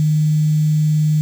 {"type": "tone with quantisation", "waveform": "sine", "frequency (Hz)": 153.2, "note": "D#3", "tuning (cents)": -27, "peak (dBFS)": -12, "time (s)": [0, 1.21], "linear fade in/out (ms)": 0, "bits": 6, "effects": []}